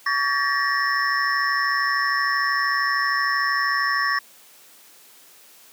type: tone cluster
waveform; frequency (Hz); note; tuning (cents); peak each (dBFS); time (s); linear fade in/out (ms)
sine; 1133 / 1603 / 1762 / 1895 / 5330; C#6 / G6 / A6 / A#6 / E8; +37 / +38 / +2 / +28 / +18; -23 / -31 / -26 / -24 / -30; 0.06-4.19; 5
effects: white hiss -50 dBFS RMS until 5.72 s + high-pass 200 Hz 12 dB/octave